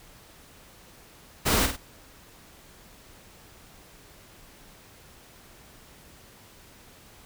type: noise with echo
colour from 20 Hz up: pink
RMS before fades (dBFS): -23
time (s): 1.45-1.67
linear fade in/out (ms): 20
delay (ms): 50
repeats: 2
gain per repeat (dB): -7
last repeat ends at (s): 1.77
effects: pink hiss -52 dBFS RMS until 7.25 s